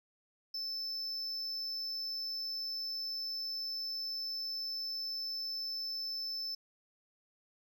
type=tone; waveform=triangle; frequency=5274 Hz; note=E8; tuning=in tune; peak=-35 dBFS; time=0.54-6.55 s; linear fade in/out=5 ms; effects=none